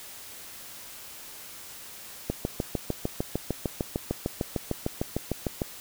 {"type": "click train", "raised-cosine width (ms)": 2, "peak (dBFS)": -13, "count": 23, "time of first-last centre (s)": [2.3, 5.618], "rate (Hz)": 6.63, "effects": ["white hiss -44 dBFS RMS until 5.8 s"]}